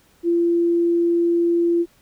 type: tone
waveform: sine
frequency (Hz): 341.6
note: F4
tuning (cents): -38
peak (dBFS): -15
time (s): 0.23-1.86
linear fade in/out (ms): 50
effects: pink hiss -57 dBFS RMS until 2.01 s